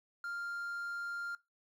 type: tone with quantisation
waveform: triangle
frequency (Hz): 1396.9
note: F6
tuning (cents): 0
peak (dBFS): -36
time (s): 0.24-1.35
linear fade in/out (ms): 2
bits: 11
effects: noise-tail reverb RT60 0.2 s tail -19 dB re dry